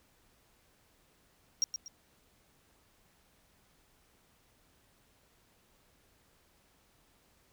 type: tone with echo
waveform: triangle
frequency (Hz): 5620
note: F8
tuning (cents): +10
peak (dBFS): -24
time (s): 1.62-1.64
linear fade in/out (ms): 0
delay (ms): 120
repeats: 2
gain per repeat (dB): -9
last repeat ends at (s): 1.88
effects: pink hiss -68 dBFS RMS until 7.52 s